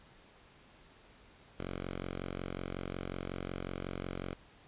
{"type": "tone", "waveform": "5% pulse", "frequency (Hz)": 45.47, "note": "F#1", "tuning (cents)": -29, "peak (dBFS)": -27, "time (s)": [1.58, 4.34], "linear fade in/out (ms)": 10, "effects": ["pink hiss -60 dBFS RMS until 4.67 s", "resampled to 8000 Hz"]}